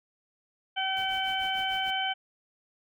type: harmonic tone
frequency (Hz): 765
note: G5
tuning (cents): -42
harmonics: 1 / 2 / 3 / 4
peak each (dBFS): -31 / -34 / -36 / -31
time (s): 0.76-2.14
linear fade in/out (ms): 20
type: noise with tremolo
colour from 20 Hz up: pink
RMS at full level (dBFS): -47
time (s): 0.96-1.91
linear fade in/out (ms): 10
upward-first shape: triangle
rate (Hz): 6.7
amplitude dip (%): 95
effects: none